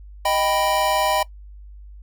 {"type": "chord", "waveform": "square", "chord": "Eb augmented", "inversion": "none", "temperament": "equal", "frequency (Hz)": [622.3, 784, 987.8], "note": ["Eb5", "G5", "B5"], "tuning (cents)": [0, 0, 0], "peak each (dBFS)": -23, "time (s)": [0.25, 1.23], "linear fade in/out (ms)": 5, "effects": ["noise-tail reverb RT60 0.1 s tail -20 dB re dry", "added 50 Hz sine -38 dBFS peak until 2.02 s"]}